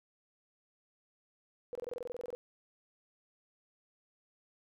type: tone bursts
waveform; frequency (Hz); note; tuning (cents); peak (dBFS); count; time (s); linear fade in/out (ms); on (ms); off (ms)
sine; 489; B4; -17; -37; 14; 1.73-2.35; 0; 22; 24
effects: none